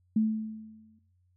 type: tone with exponential decay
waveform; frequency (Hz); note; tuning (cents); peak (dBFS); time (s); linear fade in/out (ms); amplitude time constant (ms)
sine; 218.2; A3; -14; -20; 0.16-0.99; 5; 180
effects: noise-tail reverb RT60 0.6 s tail -22 dB re dry + added 90 Hz sine -65 dBFS peak until 1.36 s